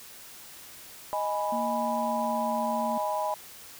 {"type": "chord", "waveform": "sine", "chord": "G# minor", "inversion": "second", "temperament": "equal", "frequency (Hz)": [622.3, 830.6, 987.8], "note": ["D#5", "G#5", "B5"], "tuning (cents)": [0, 0, 0], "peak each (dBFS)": -31, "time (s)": [1.13, 3.34], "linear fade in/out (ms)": 0}
{"type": "tone with pitch glide", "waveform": "sine", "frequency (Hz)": [233.1, 229.8], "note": ["A#3", "A#3"], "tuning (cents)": [0, -25], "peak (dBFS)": -32, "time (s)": [1.52, 2.98], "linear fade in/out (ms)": 5, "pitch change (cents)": -25, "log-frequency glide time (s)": [1.81, 2.5]}
{"effects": ["white hiss -47 dBFS RMS until 3.79 s"]}